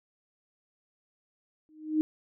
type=tone with exponential growth; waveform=sine; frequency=309.7 Hz; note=D#4; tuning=8 cents flat; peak=-19 dBFS; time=1.69-2.01 s; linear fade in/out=0 ms; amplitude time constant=68 ms; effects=none